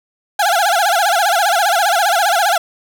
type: tone with vibrato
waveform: 30% pulse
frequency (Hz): 750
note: F#5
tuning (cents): +23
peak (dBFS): -9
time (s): 0.39-2.58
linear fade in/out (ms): 5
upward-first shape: sine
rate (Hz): 15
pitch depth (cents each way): 200
effects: none